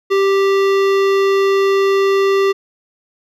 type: tone with hard clipping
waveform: sine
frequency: 392 Hz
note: G4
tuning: in tune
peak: -13 dBFS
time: 0.1-2.53 s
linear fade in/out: 20 ms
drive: 17 dB
effects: none